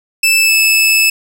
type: tone with pitch glide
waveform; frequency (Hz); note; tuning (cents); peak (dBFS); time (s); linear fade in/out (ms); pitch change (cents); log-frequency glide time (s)
sawtooth; 2637 to 2616; E7 to E7; 0 to -14; -5; 0.23-1.1; 5; -14; 0.39-0.53
effects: none